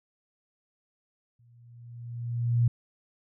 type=tone with exponential growth; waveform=sine; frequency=118.8 Hz; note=A#2; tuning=33 cents sharp; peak=-18 dBFS; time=1.39-2.68 s; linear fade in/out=5 ms; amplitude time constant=280 ms; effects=none